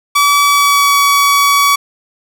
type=tone with pitch glide; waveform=sawtooth; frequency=1146 to 1133.5 Hz; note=D6 to C#6; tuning=-43 to +38 cents; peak=-4 dBFS; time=0.15-1.76 s; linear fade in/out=10 ms; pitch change=-19 cents; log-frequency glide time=0.44-0.97 s; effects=none